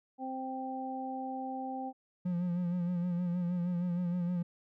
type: harmonic tone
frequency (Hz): 261.6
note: C4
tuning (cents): 0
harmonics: 1 / 2 / 3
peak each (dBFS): -39 / -45 / -38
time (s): 0.18-1.93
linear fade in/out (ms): 50
type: tone with vibrato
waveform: triangle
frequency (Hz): 176.3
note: F3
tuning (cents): +17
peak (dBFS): -28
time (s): 2.25-4.43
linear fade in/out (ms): 10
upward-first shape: sine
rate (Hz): 6.4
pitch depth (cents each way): 44
effects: none